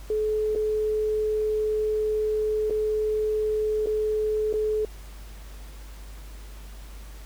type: tone with dropouts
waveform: sine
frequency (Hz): 429.3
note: A4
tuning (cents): -43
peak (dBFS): -22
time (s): 0.1-4.85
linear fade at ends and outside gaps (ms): 2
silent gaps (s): 0.551-0.558 / 2.699-2.706 / 3.86-3.87 / 4.528-4.538
effects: added 50 Hz sine -39 dBFS peak until 7.25 s + pink hiss -50 dBFS RMS until 7.25 s